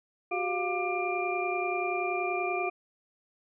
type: tone cluster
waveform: sine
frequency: 364.5 / 394.9 / 705 / 1185 / 2390 Hz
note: F#4 / G4 / F5 / D6 / D7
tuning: -26 / +13 / +16 / +15 / +30 cents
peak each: -33 / -37 / -32 / -37 / -34 dBFS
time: 0.31-2.7 s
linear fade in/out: 10 ms
effects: none